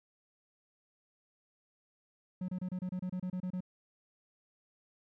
triangle tone bursts, 182.8 Hz, F#3, 21 cents flat, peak -32 dBFS, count 12, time 2.41-3.606 s, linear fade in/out 5 ms, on 74 ms, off 28 ms, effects none

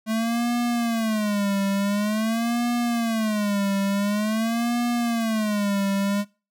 square tone with vibrato, 217.5 Hz, A3, 20 cents flat, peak -22 dBFS, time 0.06-6.25 s, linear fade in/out 50 ms, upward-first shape sine, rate 0.47 Hz, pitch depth 170 cents each way, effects noise-tail reverb RT60 0.3 s tail -21 dB re dry

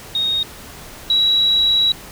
sine tone pair in turn, 3729 / 3890 Hz, A#7 / B7, 0 / -27 cents, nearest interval minor second, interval 73 cents, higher second, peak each -16 / -12 dBFS, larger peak second, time 0.15-0.43 / 1.1-1.92 s, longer second, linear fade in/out 2 ms, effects pink hiss -37 dBFS RMS until 2.11 s

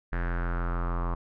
square tone with low-pass filter sweep, 43.28 Hz, F1, 15 cents flat, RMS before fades -29 dBFS, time 0.12-1.15 s, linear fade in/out 10 ms, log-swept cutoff 1700 to 1100 Hz, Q 4.9, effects none

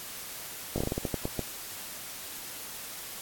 slowing click train, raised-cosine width 2 ms, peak -16 dBFS, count 11, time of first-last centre 0.76-1.393 s, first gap 20 ms, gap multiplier 1.24, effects white hiss -41 dBFS RMS until 3.21 s + AAC 64 kbps

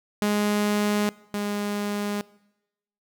sawtooth tone pair in turn, 207.7 / 205.4 Hz, G#3 / G#3, 0 / -19 cents, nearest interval unison, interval 19 cents, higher first, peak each -17 / -22 dBFS, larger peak first, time 0.22-1.09 / 1.34-2.21 s, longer neither, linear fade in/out 0 ms, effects noise-tail reverb RT60 0.9 s tail -22 dB re dry

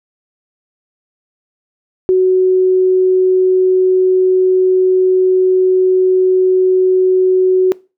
sine tone, 371.8 Hz, F#4, 8 cents sharp, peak -7 dBFS, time 2.09-7.72 s, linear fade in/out 0 ms, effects noise-tail reverb RT60 0.3 s tail -22 dB re dry

